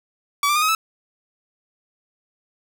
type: tone with pitch steps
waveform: sawtooth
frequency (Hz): 1144 / 1183 / 1223.3 / 1265 / 1308.1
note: D6 / D6 / D#6 / D#6 / E6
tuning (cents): -46 / +12 / -30 / +28 / -14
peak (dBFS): -13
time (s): 0.43-0.75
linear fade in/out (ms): 2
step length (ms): 64
effects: none